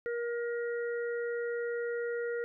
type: harmonic tone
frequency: 473.1 Hz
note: A#4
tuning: 26 cents sharp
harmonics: 1 / 3 / 4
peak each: -32 / -42 / -44 dBFS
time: 0.06-2.44 s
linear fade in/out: 0 ms
effects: none